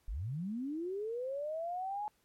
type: linear sweep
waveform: sine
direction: up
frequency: 37.03 to 852 Hz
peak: -35 dBFS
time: 0.08-2.08 s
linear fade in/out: 0 ms
effects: pink hiss -73 dBFS RMS until 2.24 s + MP3 64 kbps